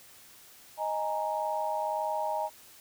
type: chord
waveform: sine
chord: D# suspended fourth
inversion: none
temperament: equal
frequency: 622.3 / 830.6 / 932.3 Hz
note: D#5 / G#5 / A#5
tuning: 0 / 0 / 0 cents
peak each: -33 dBFS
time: 0.77-2.5 s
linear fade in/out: 50 ms
effects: white hiss -54 dBFS RMS until 2.8 s